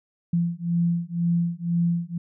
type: beating tone pair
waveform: sine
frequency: 170 / 172 Hz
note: F3 / F3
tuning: -46 / -26 cents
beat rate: 2 Hz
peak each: -24 dBFS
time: 0.33-2.18 s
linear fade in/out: 5 ms
effects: none